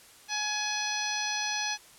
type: harmonic tone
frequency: 842 Hz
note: G#5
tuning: 24 cents sharp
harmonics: 1 / 2 / 3 / 4 / 5 / 6 / 7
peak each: -36 / -36 / -36 / -39 / -37 / -39 / -35 dBFS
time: 0.28-1.78 s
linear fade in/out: 50 ms
effects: white hiss -54 dBFS RMS until 1.98 s + low-pass 11000 Hz 12 dB/octave